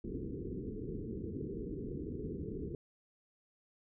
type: low-pass noise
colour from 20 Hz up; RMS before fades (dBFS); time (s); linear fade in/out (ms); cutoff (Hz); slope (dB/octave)
white; -41; 0.04-2.75; 2; 450; 96
effects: none